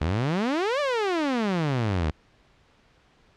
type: exponential two-way sweep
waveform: sawtooth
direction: up then down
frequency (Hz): 71.7 to 602 to 72.4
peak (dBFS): -19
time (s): 0.01-2.11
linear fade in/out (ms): 5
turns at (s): 0.8
effects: pink hiss -60 dBFS RMS until 3.36 s + low-pass 4000 Hz 12 dB/octave